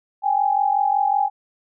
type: tone pair together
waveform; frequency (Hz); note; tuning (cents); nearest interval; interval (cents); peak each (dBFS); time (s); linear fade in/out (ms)
sine; 791.6 / 837; G5 / G#5; +17 / +13; minor second; 96; -19; 0.22-1.3; 50
effects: none